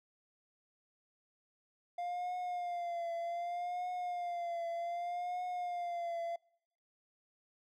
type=tone with vibrato; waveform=triangle; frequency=700 Hz; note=F5; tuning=4 cents sharp; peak=-34 dBFS; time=1.98-6.36 s; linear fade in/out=5 ms; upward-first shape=triangle; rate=0.65 Hz; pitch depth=61 cents each way; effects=noise-tail reverb RT60 0.8 s tail -26 dB re dry